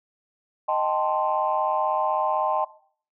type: chord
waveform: sine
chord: A half-diminished seventh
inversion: second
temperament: equal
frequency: 622.3 / 784 / 880 / 1046.5 Hz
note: Eb5 / G5 / A5 / C6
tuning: 0 / 0 / 0 / 0 cents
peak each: -26 dBFS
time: 0.68-2.65 s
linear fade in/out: 10 ms
effects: noise-tail reverb RT60 0.5 s tail -18 dB re dry + tanh soft clip ceiling -11 dBFS